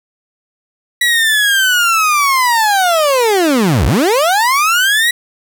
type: linear two-way sweep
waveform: 30% pulse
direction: down then up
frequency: 1952 to 54.2 to 1952 Hz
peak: -7 dBFS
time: 1.01-5.11 s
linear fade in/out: 5 ms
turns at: 3.86 s
effects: 8-bit